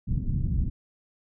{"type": "low-pass noise", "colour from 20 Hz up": "pink", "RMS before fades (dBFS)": -26, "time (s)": [0.07, 0.7], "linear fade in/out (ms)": 20, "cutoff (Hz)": 190, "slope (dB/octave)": 24, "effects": []}